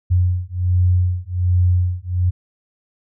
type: beating tone pair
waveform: sine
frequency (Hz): 89.3 / 90.6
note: F2 / F#2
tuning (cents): +39 / -36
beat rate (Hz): 1.3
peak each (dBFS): -17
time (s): 0.1-2.31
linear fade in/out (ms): 20
effects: none